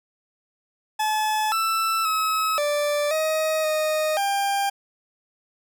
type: tone with pitch steps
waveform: 40% pulse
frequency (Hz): 860 / 1327 / 1285 / 587 / 629 / 620 / 797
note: A5 / E6 / E6 / D5 / D#5 / D#5 / G5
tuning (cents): -40 / +11 / -45 / -1 / +19 / -6 / +28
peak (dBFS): -20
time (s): 0.99-4.7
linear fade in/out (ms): 10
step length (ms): 530
effects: none